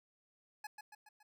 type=tone with echo; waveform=25% pulse; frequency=845 Hz; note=G#5; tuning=30 cents sharp; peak=-39 dBFS; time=0.64-0.67 s; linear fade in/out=5 ms; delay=140 ms; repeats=4; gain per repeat=-5 dB; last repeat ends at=1.23 s; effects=none